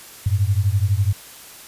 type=beating tone pair; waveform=sine; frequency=94.2 / 106.2 Hz; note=F#2 / G#2; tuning=+32 / +39 cents; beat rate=12 Hz; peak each=-18 / -19 dBFS; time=0.26-1.13 s; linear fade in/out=5 ms; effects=white hiss -41 dBFS RMS until 1.67 s + resampled to 32000 Hz